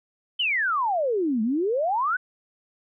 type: exponential two-way sweep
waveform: sine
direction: down then up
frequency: 3136 to 210.1 to 1548 Hz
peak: -21 dBFS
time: 0.39-2.17 s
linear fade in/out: 10 ms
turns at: 1.42 s
effects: none